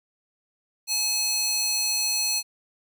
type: tone with high-pass filter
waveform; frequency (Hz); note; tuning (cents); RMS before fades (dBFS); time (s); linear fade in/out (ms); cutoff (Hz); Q
square; 853; G#5; +46; -25; 0.87-2.43; 50; 4600; 1.4
effects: none